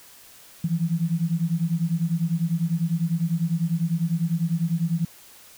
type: beating tone pair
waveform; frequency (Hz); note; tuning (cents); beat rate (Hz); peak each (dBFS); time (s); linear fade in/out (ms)
sine; 162.1 / 172.1; E3 / F3; -29 / -25; 10; -24; 0.64-5.05; 5
effects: white hiss -49 dBFS RMS until 5.57 s